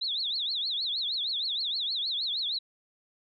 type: tone with vibrato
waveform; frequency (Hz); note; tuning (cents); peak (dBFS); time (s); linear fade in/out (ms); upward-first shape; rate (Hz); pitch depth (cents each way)
sine; 3811; A#7; +38; -28; 0.01-2.59; 10; triangle; 6.4; 270
effects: none